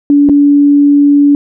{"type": "tone with dropouts", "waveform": "sine", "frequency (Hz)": 286.9, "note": "D4", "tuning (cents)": -40, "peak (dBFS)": -3, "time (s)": [0.1, 1.35], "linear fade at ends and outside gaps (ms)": 1, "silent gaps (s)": [0.289, 0.295], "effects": []}